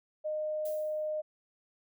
sine tone, 614 Hz, D#5, 23 cents flat, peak -31 dBFS, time 0.24-1.22 s, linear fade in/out 20 ms
violet noise with exponential decay, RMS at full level -44 dBFS, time 0.65-1.11 s, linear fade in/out 5 ms, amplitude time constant 100 ms
effects none

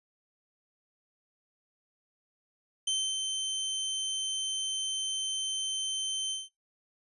sawtooth tone with ADSR envelope, 3098 Hz, G7, 21 cents flat, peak -23 dBFS, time 2.87-6.49 s, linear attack 6 ms, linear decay 270 ms, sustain -4 dB, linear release 180 ms, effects noise-tail reverb RT60 0.2 s tail -18 dB re dry + resampled to 24000 Hz

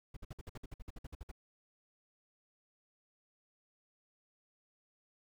brown noise bursts, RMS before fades -45 dBFS, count 15, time 0.14-1.315 s, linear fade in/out 5 ms, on 27 ms, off 55 ms, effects none

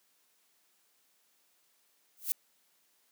violet noise with exponential growth, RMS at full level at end -26 dBFS, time 2.17-2.32 s, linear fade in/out 0 ms, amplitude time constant 32 ms, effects white hiss -71 dBFS RMS until 3.11 s + high-pass 200 Hz 12 dB/octave

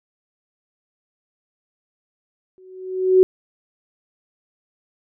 sine tone with exponential growth, 373 Hz, F#4, 14 cents sharp, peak -6 dBFS, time 2.58-3.23 s, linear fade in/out 0 ms, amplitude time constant 140 ms, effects none

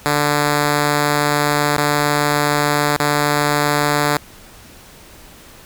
5% pulse tone with dropouts, 146.83 Hz, D3, in tune, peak -3 dBFS, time 0.06-4.17 s, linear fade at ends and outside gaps 0 ms, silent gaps 1.769-1.78 / 2.962-2.999 s, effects pink hiss -42 dBFS RMS until 5.65 s

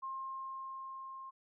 sine tone with level ramp, 1064 Hz, C6, 29 cents sharp, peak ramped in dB -38 to -45 dBFS, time 0.02-1.31 s, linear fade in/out 20 ms, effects none

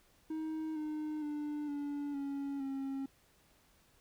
triangle tone with pitch steps, 315.1 / 305.8 / 296.7 / 287.9 / 279.4 / 271.2 Hz, D#4 / D#4 / D4 / D4 / C#4 / C#4, +22 / -30 / +18 / -34 / +14 / -38 cents, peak -34 dBFS, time 0.3-3.06 s, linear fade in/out 5 ms, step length 460 ms, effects pink hiss -68 dBFS RMS until 4 s

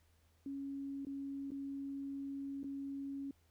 sine tone with dropouts, 276.5 Hz, C#4, 4 cents flat, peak -40 dBFS, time 0.46-3.31 s, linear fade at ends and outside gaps 2 ms, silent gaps 1.05-1.068 / 1.506-1.517 / 2.632-2.642 s, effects added 81 Hz sine -69 dBFS peak until 3.5 s + pink hiss -75 dBFS RMS until 3.5 s

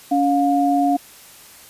sine tone pair together, 282.1 / 710 Hz, C#4 / F5, +30 / +28 cents, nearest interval octave + major third, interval 1598 cents, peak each -17 dBFS, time 0.11-0.97 s, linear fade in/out 10 ms, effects white hiss -44 dBFS RMS until 1.69 s + resampled to 32000 Hz

